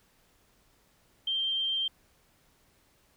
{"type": "tone", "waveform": "sine", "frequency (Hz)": 3156, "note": "G7", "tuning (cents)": 11, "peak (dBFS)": -27, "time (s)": [1.27, 1.88], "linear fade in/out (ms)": 5, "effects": ["pink hiss -66 dBFS RMS until 3.16 s"]}